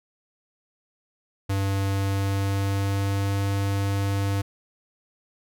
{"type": "tone with pitch glide", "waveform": "square", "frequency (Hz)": [98, 99.14], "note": ["G2", "G2"], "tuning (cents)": [0, 20], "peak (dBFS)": -23, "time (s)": [1.49, 4.42], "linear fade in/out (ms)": 10, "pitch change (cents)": 20, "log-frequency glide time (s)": [1.92, 3.37], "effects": []}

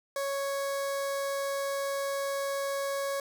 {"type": "tone with notch filter", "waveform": "sawtooth", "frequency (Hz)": 554.4, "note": "C#5", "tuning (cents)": 0, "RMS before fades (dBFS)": -32, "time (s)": [0.16, 3.2], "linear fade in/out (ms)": 2, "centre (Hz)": 2800, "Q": 1.7, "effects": []}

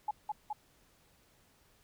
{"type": "tone with echo", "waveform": "sine", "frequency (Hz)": 846, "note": "G#5", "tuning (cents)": 32, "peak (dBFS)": -30, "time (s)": [0.08, 0.11], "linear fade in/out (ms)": 5, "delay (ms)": 210, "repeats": 2, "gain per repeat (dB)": -2, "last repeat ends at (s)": 0.53, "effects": ["pink hiss -67 dBFS RMS until 1.83 s"]}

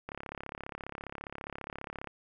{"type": "click train", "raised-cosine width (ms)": 0.5, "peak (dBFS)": -24, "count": 70, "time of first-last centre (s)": [0.09, 2.073], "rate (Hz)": 34.8, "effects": []}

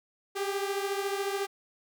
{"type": "beating tone pair", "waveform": "sawtooth", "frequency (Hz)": [392.9, 406.9], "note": ["G4", "G#4"], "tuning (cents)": [4, -35], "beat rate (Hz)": 14, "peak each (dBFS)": [-27, -31], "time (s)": [0.35, 1.47], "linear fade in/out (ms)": 20, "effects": []}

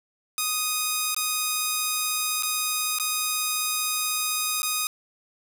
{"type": "tone with dropouts", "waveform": "5% pulse", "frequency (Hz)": 1244.5, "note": "D#6", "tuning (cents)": 0, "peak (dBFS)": -12, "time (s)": [0.38, 4.87], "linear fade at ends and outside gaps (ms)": 1, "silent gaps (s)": [[1.146, 1.164], [2.425, 2.432], [2.986, 2.998], [4.62, 4.63]], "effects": []}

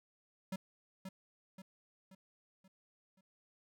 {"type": "tone with echo", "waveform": "square", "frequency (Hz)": 190, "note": "F#3", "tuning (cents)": 46, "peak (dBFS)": -38, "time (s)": [0.52, 0.56], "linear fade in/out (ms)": 5, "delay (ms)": 530, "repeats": 5, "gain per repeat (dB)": -6, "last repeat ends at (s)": 3.21, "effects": []}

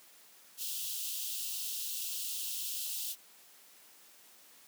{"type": "high-pass noise", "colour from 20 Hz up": "white", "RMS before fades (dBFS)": -38, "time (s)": [0.57, 3.16], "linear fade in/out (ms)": 50, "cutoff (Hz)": 2700, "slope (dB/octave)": 96, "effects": ["white hiss -59 dBFS RMS until 4.67 s", "high-pass 200 Hz 12 dB/octave"]}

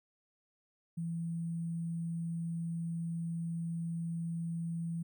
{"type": "tone with sample-and-hold", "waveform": "sine", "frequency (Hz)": 167.2, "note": "E3", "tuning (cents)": 25, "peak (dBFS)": -34, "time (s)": [0.97, 5.03], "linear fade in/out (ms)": 10, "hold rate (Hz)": 8820, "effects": []}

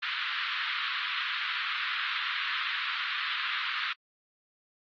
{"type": "band-pass noise", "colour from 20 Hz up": "pink", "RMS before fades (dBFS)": -33, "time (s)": [0.02, 3.93], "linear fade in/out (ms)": 10, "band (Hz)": [1200, 3900], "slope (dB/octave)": 48, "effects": ["AAC 32 kbps"]}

